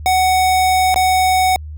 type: tone with dropouts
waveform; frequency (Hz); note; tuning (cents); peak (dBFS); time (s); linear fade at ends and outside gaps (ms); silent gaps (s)
square; 745; F#5; +12; -12; 0.06-1.56; 0; 0.943-0.96
effects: added 76 Hz sine -27 dBFS peak until 1.77 s